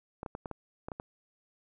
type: clicks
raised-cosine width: 1 ms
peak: -24 dBFS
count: 8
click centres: 0.231 / 0.262 / 0.351 / 0.458 / 0.513 / 0.885 / 0.918 / 0.999 s
effects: none